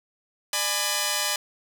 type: chord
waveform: 5% pulse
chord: G# diminished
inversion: second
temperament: just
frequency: 598 / 830.6 / 996.7 Hz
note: D5 / G#5 / B5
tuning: +31 / 0 / +16 cents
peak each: -17 dBFS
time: 0.53-1.36 s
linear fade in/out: 2 ms
effects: none